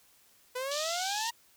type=exponential sweep; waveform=sawtooth; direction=up; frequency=493.9 to 948 Hz; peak=-29 dBFS; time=0.55-1.31 s; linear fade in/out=10 ms
type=band-pass noise; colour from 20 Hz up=pink; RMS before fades=-37 dBFS; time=0.71-1.3 s; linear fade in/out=5 ms; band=3100 to 7600 Hz; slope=48 dB/octave
effects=white hiss -63 dBFS RMS until 1.56 s